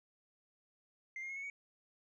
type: tone with pitch steps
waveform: sine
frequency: 2093 / 2130 / 2167 / 2205 / 2243 Hz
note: C7 / C7 / C#7 / C#7 / C#7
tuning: 0 / +30 / -40 / -10 / +20 cents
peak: -39 dBFS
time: 1.16-1.5 s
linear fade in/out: 2 ms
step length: 68 ms
effects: tanh soft clip ceiling -39 dBFS